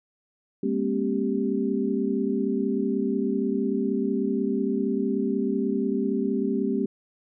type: tone cluster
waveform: sine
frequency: 202.8 / 233.2 / 269.1 / 391.2 Hz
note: G#3 / A#3 / C4 / G4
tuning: -41 / +1 / +49 / -4 cents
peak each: -28 dBFS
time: 0.63-6.86 s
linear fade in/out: 5 ms
effects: none